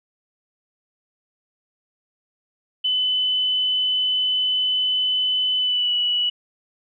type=tone with pitch glide; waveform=sine; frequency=3015 to 2943 Hz; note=F#7 to F#7; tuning=+32 to -10 cents; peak=-18 dBFS; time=2.84-6.3 s; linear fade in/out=10 ms; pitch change=-42 cents; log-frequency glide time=5.57-5.93 s; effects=none